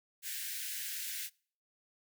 white high-pass noise, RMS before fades -40 dBFS, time 0.22-1.3 s, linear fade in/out 50 ms, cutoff 1500 Hz, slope 96 dB/octave, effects noise-tail reverb RT60 0.5 s tail -26 dB re dry

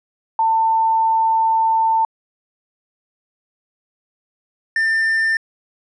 sine / triangle tone pair in turn, 895 / 1793.6 Hz, A5 / A6, +29 / +33 cents, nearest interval octave, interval 1204 cents, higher second, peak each -13 dBFS, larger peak neither, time 0.39-2.05 / 4.76-5.37 s, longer first, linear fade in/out 2 ms, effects resampled to 22050 Hz

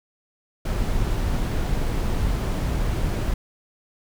brown noise, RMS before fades -23 dBFS, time 0.65-3.34 s, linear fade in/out 5 ms, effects none

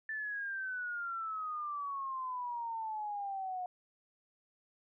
sine exponential sweep, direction down, 1770 to 721 Hz, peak -36 dBFS, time 0.09-3.66 s, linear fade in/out 2 ms, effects none

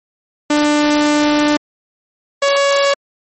sawtooth tone pair in turn, 296.8 / 560.3 Hz, D4 / C#5, +18 / +18 cents, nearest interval major seventh, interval 1100 cents, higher second, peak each -7 dBFS, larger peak neither, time 0.5-1.57 / 2.42-2.94 s, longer first, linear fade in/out 5 ms, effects MP3 32 kbps

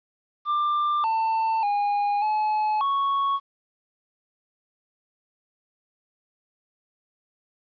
triangle tone with pitch steps, 1188 / 893 / 818 / 855 / 1109 Hz, D6 / A5 / G#5 / A5 / C#6, +20 / +25 / -26 / -50 / 0 cents, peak -19 dBFS, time 0.45-3.4 s, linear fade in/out 50 ms, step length 590 ms, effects resampled to 11025 Hz + 10-bit

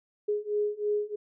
sine beating tone pair, 415.3 / 418.4 Hz, G#4 / G#4, 0 / +13 cents, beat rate 3.1 Hz, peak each -30 / -29 dBFS, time 0.28-1.16 s, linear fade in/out 10 ms, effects none

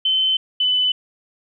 sine tone pair in turn, 3065 / 3005 Hz, G7 / F#7, -40 / +26 cents, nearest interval unison, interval 34 cents, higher first, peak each -15 dBFS, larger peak neither, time 0.05-0.37 / 0.6-0.92 s, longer neither, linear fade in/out 5 ms, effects none

